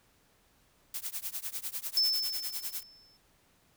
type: noise with tremolo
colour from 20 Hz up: blue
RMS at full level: -34 dBFS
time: 0.94-2.83 s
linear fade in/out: 2 ms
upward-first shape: triangle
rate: 10 Hz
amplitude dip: 100%
type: tone with exponential decay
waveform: sine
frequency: 5274 Hz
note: E8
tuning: in tune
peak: -22 dBFS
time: 1.97-3.17 s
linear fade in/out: 2 ms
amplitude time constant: 260 ms
effects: pink hiss -67 dBFS RMS until 3.76 s